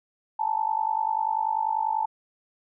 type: tone with amplitude modulation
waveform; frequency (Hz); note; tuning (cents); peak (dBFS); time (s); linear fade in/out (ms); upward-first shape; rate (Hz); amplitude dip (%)
sine; 879; A5; -2; -19; 0.39-2.06; 10; sine; 50.2; 90
effects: none